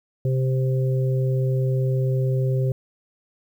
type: harmonic tone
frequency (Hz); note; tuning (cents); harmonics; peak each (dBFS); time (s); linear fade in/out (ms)
130.81; C3; 0; 1 / 3 / 4; -19 / -29 / -31; 0.25-2.72; 2
effects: 9-bit